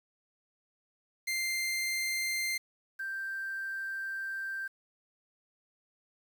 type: tone pair in turn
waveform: sawtooth / sine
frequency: 2093 / 1571.7 Hz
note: C7 / G6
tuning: 0 / +4 cents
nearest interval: perfect fourth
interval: 496 cents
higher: first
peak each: -27 / -34 dBFS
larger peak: first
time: 1.27-2.58 / 2.99-4.68 s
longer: second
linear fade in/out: 10 ms
effects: 9-bit